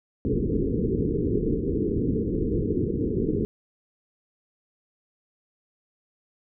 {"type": "low-pass noise", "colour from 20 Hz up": "white", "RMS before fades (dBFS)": -25, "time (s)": [0.25, 3.45], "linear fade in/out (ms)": 0, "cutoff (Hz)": 460, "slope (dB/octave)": 96, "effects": []}